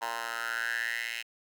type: tone with high-pass filter sweep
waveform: 10% pulse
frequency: 116.2 Hz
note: A#2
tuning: 5 cents flat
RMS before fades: -34 dBFS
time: 0.01-1.23 s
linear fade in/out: 20 ms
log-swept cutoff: 960 to 2400 Hz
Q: 6.2
effects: none